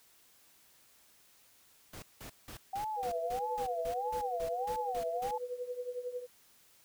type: noise bursts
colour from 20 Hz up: pink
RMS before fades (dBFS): -47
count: 13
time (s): 1.93-5.312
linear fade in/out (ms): 5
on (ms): 94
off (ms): 180
type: tone with vibrato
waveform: sine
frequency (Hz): 757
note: F#5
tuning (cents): +39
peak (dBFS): -34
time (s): 2.73-5.38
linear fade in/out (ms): 5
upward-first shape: sine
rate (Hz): 1.6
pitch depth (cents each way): 240
type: tone with tremolo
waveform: sine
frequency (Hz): 493.9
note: B4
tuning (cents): 0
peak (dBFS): -33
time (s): 2.96-6.27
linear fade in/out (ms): 50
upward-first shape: triangle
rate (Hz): 11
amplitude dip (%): 85
effects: white hiss -64 dBFS RMS until 6.84 s